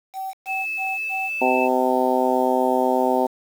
sine tone bursts, 767 Hz, G5, 38 cents flat, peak -26 dBFS, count 5, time 0.13-1.62 s, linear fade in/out 50 ms, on 210 ms, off 110 ms
sine tone with pitch glide, 2613 to 2630 Hz, E7 to E7, -16 to -5 cents, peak -24 dBFS, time 0.46-1.69 s, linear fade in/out 50 ms, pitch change +11 cents, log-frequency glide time 0.99-1.12 s
harmonic tone, 128.2 Hz, C3, 35 cents flat, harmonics 2 / 3 / 4 / 5 / 6 / 7, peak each -24 / -24 / -24 / -24 / -24 / -24 dBFS, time 1.41-3.27 s, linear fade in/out 10 ms
effects 7-bit

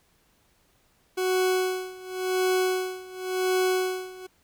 40% pulse tone with tremolo, 370.9 Hz, F#4, 4 cents sharp, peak -20 dBFS, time 1.17-4.27 s, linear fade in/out 10 ms, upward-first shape sine, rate 0.92 Hz, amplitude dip 90%, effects pink hiss -65 dBFS RMS until 4.43 s

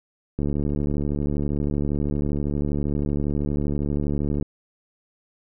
click train, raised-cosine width 3 ms, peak -13 dBFS, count 294, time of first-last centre 0.39-4.426 s, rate 72.6 Hz, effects none

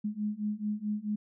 sine beating tone pair, 207.7 / 212.3 Hz, G#3 / G#3, 0 / +38 cents, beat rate 4.6 Hz, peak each -34 / -33 dBFS, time 0.04-1.16 s, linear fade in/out 10 ms, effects none

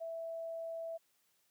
sine tone, 659.3 Hz, E5, in tune, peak -39 dBFS, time 0-0.98 s, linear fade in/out 20 ms, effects white hiss -75 dBFS RMS until 1.5 s + high-pass 100 Hz 12 dB/octave

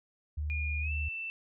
sine tone with vibrato, 75.2 Hz, D2, 42 cents sharp, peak -31 dBFS, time 0.37-1.09 s, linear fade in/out 10 ms, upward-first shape sine, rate 19 Hz, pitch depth 9 cents each way
sine tone with pitch glide, 2430 to 2665 Hz, D#7 to E7, -42 to +18 cents, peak -35 dBFS, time 0.5-1.3 s, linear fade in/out 0 ms, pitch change +160 cents, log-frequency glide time 0.81-0.92 s
effects none

